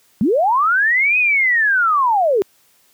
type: linear two-way sweep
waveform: sine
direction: up then down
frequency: 179.2 to 2538 to 367.6 Hz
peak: -12 dBFS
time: 0.21-2.42 s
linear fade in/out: 0 ms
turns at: 1.18 s
effects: white hiss -56 dBFS RMS until 2.93 s + high-pass 80 Hz 12 dB/octave